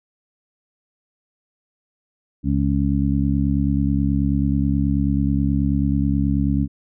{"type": "harmonic tone", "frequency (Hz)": 69.3, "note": "C#2", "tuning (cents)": 0, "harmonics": [1, 2, 3, 4], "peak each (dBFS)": [-22, -22, -22, -22], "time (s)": [2.43, 6.68], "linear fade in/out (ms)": 50, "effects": []}